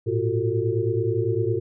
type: tone cluster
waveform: sine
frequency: 107.2 / 116.9 / 349.6 / 377.8 / 449.3 Hz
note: A2 / A#2 / F4 / F#4 / A4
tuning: -45 / +5 / +2 / +36 / +36 cents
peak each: -27 dBFS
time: 0.06-1.6 s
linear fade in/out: 20 ms
effects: none